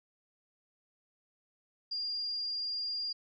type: tone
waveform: sine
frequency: 4807 Hz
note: D8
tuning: 39 cents sharp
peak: -33 dBFS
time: 1.91-3.13 s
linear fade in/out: 10 ms
effects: none